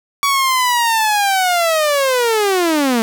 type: linear sweep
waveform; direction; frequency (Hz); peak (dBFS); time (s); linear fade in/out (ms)
sawtooth; down; 1135 to 219.6; -9; 0.23-3.02; 0
effects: none